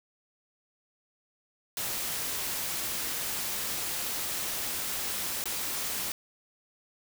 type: noise with dropouts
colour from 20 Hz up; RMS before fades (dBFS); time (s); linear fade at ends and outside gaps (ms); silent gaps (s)
white; -33; 1.77-6.12; 1; 5.44-5.456
effects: none